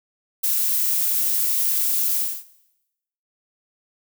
violet noise with ADSR envelope, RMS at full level -19 dBFS, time 0.43-2.44 s, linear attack 13 ms, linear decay 3 ms, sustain -2 dB, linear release 290 ms, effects noise-tail reverb RT60 0.9 s tail -17 dB re dry

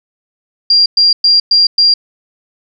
sine tone bursts, 4771 Hz, D8, 26 cents sharp, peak -5 dBFS, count 5, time 0.7-1.94 s, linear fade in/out 5 ms, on 160 ms, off 110 ms, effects none

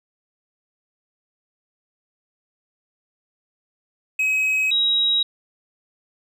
triangle / sine tone pair in turn, 2545 / 3825 Hz, D#7 / A#7, +39 / +44 cents, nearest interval perfect fifth, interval 705 cents, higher second, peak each -16 dBFS, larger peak neither, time 4.19-4.71 / 4.71-5.23 s, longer neither, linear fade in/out 5 ms, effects none

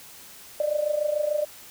sine tone with amplitude modulation, 598 Hz, D5, 31 cents sharp, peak -19 dBFS, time 0.6-1.45 s, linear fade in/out 2 ms, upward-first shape sine, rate 26.8 Hz, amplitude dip 75%, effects white hiss -46 dBFS RMS until 1.7 s

